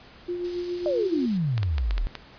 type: tone with tremolo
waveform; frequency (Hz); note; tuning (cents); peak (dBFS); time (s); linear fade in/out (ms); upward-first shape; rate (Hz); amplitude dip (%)
sine; 352.6; F4; +17; -25; 0.28-1.26; 10; triangle; 7.3; 50
type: noise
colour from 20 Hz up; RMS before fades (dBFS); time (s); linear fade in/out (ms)
violet; -31; 0.44-1.38; 10
type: exponential sweep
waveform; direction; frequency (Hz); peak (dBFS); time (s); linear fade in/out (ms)
sine; down; 622.3 to 34.65; -22; 0.86-2.07; 0
type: clicks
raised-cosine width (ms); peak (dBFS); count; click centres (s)
0.2; -15; 6; 1.579 / 1.631 / 1.782 / 1.909 / 1.98 / 2.153
effects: pink hiss -49 dBFS RMS until 2.38 s + resampled to 11025 Hz